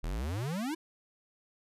square exponential sweep, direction up, 36.71 to 338.3 Hz, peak -33 dBFS, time 0.03-0.75 s, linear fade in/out 10 ms, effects resampled to 32000 Hz

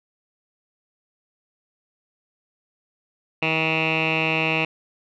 10% pulse tone with low-pass filter, 159.9 Hz, D#3, 48 cents sharp, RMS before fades -22 dBFS, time 3.42-4.65 s, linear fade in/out 5 ms, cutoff 2700 Hz, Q 9.6, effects none

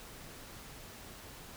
silence, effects pink hiss -50 dBFS RMS until 1.56 s

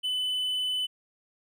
triangle tone, 3008 Hz, F#7, 28 cents sharp, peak -25 dBFS, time 0.03-0.87 s, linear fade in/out 20 ms, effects none

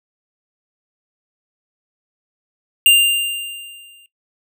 square tone with exponential decay, 2794 Hz, F7, in tune, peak -6 dBFS, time 2.86-4.06 s, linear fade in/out 1 ms, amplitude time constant 260 ms, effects noise-tail reverb RT60 0.1 s tail -17 dB re dry

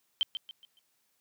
sine tone with echo, 3121 Hz, G7, 8 cents flat, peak -23 dBFS, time 0.21-0.23 s, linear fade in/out 0 ms, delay 140 ms, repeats 4, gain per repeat -9 dB, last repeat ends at 0.79 s, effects white hiss -74 dBFS RMS until 1.2 s + high-pass 100 Hz 12 dB/octave

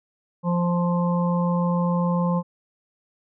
harmonic tone, 174.61 Hz, F3, in tune, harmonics 1 / 3 / 5 / 6, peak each -20 / -28 / -32 / -30 dBFS, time 0.43-2.43 s, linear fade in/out 50 ms, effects none

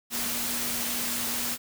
sine tone in noise, 238.8 Hz, A#3, 42 cents sharp, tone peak -39 dBFS, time 0.1-1.58 s, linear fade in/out 50 ms, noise white, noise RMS -30 dBFS, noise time 0.1-1.58 s, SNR -12 dB, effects none

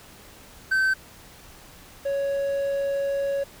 triangle tone pair in turn, 1542 / 556.3 Hz, G6 / C#5, -29 / +6 cents, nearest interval octave + tritone, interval 1765 cents, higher first, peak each -17 / -21 dBFS, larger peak first, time 0.71-0.94 / 2.05-3.44 s, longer second, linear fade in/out 10 ms, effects pink hiss -48 dBFS RMS until 3.6 s

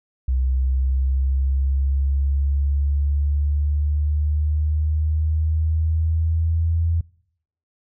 sine exponential sweep, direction up, 64.2 to 83.4 Hz, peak -17 dBFS, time 0.28-7.01 s, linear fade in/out 5 ms, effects noise-tail reverb RT60 0.7 s tail -24 dB re dry

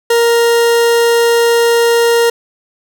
40% pulse tone, 467.7 Hz, A#4, 6 cents sharp, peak -7 dBFS, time 0.1-2.3 s, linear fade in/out 5 ms, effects none

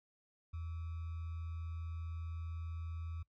sine tone with sample-and-hold, 82.41 Hz, E2, in tune, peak -40 dBFS, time 0.53-3.23 s, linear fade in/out 10 ms, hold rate 1225 Hz, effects noise-tail reverb RT60 0.1 s tail -20 dB re dry + low-pass 3000 Hz 12 dB/octave

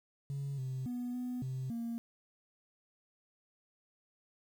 sine tone with pitch steps, 139.5 / 130.4 / 244.9 / 248.2 / 130.4 / 232.6 Hz, C#3 / C3 / B3 / B3 / C3 / A#3, +11 / -5 / -14 / +9 / -5 / -4 cents, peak -34 dBFS, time 0.3-1.98 s, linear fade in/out 0 ms, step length 280 ms, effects tanh soft clip ceiling -32 dBFS + 10-bit

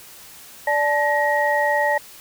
sine tone cluster, 586 / 869 / 1890 Hz, D5 / A5 / A#6, -4 / -22 / +23 cents, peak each -21 dBFS, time 0.67-1.98 s, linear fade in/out 5 ms, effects white hiss -43 dBFS RMS until 2.2 s

